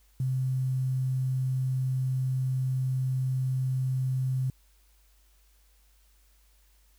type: tone with quantisation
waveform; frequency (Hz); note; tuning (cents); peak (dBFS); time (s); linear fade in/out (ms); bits
sine; 130; C3; -11; -25; 0.2-4.5; 2; 9
effects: added 50 Hz sine -60 dBFS peak until 6.98 s + white hiss -67 dBFS RMS until 6.98 s